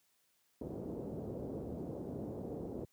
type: low-pass noise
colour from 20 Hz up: white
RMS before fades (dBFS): -42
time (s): 0.61-2.85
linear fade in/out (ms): 5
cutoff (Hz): 480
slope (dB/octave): 24
effects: white hiss -75 dBFS RMS until 2.92 s + high-pass 80 Hz 12 dB/octave